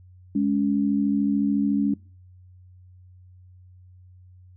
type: tone pair together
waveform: sine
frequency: 207.7 / 281.5 Hz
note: G#3 / C#4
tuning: 0 / +27 cents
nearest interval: perfect fourth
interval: 527 cents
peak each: -22 dBFS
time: 0.35-1.94 s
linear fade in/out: 5 ms
effects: noise-tail reverb RT60 0.4 s tail -24 dB re dry + added 91 Hz sine -47 dBFS peak until 4.56 s